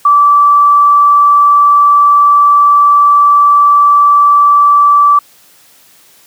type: tone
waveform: sine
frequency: 1160 Hz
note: D6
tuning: 22 cents flat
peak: -3 dBFS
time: 0.05-5.19 s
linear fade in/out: 5 ms
effects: white hiss -44 dBFS RMS until 6.26 s + high-pass 100 Hz 12 dB/octave